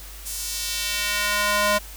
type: tone with high-pass filter sweep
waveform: square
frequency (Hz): 206.5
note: G#3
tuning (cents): -10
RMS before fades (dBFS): -24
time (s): 0.25-1.79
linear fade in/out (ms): 20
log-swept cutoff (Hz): 8200 to 650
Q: 0.96
effects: added 50 Hz sine -39 dBFS peak until 1.96 s + white hiss -42 dBFS RMS until 1.96 s